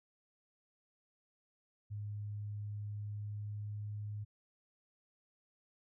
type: tone with pitch glide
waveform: sine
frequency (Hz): 103.83 to 104.49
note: G#2 to G#2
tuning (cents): 0 to +11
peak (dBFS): -39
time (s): 1.9-4.25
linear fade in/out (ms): 20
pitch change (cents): +11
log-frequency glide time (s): 2.85-3.94
effects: none